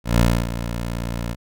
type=tone with ADSR envelope; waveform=15% pulse; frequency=58.2 Hz; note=A#1; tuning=2 cents flat; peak=-6 dBFS; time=0.04-1.36 s; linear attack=150 ms; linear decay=280 ms; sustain=-12 dB; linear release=42 ms; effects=none